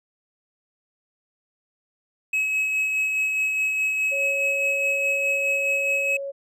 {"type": "tone with tremolo", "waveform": "triangle", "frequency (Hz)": 2564, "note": "E7", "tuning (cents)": -49, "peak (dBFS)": -18, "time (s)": [2.33, 6.17], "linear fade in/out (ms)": 5, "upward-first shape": "sine", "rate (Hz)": 4.8, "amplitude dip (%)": 30}
{"type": "tone", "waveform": "sine", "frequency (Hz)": 554.4, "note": "C#5", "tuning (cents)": 0, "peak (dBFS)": -28, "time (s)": [4.11, 6.32], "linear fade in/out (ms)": 20}
{"effects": []}